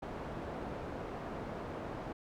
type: low-pass noise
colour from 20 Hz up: white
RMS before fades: -42 dBFS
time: 0.02-2.13 s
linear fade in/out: 10 ms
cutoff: 690 Hz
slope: 12 dB/octave
effects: none